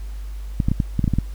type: clicks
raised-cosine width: 5 ms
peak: -6 dBFS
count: 9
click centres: 0.602 / 0.685 / 0.716 / 0.802 / 0.993 / 1.042 / 1.078 / 1.137 / 1.186 s
effects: added 50 Hz sine -28 dBFS peak until 1.34 s + pink hiss -50 dBFS RMS until 1.34 s